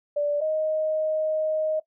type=tone pair in turn; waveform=sine; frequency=584 / 623.9 Hz; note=D5 / D#5; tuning=-10 / +5 cents; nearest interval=minor second; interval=115 cents; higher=second; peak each=-21 / -22 dBFS; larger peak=first; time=0.16-0.41 / 0.41-1.8 s; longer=second; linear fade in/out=10 ms; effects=noise-tail reverb RT60 0.1 s tail -18 dB re dry